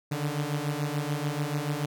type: beating tone pair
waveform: sawtooth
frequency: 143.5 / 150.4 Hz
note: D3 / D3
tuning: -40 / +42 cents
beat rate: 6.9 Hz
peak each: -27 dBFS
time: 0.11-1.86 s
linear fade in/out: 10 ms
effects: none